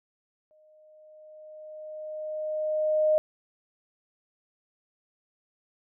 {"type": "tone with exponential growth", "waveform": "sine", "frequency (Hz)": 617, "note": "D#5", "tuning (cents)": -15, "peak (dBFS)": -18, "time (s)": [0.51, 3.18], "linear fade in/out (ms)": 0, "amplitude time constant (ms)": 580, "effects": []}